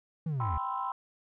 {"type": "linear sweep", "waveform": "triangle", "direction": "down", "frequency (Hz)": [168.3, 67.4], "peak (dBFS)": -27, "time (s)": [0.26, 0.58], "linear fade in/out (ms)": 5}
{"type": "chord", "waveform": "sine", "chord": "C major seventh", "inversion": "second", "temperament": "equal with one note detuned", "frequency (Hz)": [784, 987.8, 1043.5, 1318.5], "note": ["G5", "B5", "C6", "E6"], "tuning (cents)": [0, 0, -5, 0], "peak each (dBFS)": [-37, -36, -34, -39], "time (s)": [0.4, 0.92], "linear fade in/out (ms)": 2}
{"effects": ["tanh soft clip ceiling -21 dBFS"]}